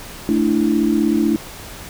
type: chord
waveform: sine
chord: A suspended fourth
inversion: none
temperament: equal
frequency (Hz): 220 / 293.7 / 329.6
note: A3 / D4 / E4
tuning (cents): 0 / 0 / 0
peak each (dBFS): -18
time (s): 0.29-1.36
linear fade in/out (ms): 0
effects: pink hiss -35 dBFS RMS until 1.89 s